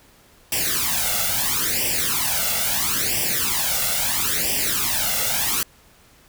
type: noise with flanger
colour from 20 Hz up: white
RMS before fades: -22 dBFS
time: 0.52-5.63 s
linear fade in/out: 2 ms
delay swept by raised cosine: 0.37 to 1.47 ms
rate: 0.75 Hz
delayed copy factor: +0.85
effects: pink hiss -53 dBFS RMS until 6.28 s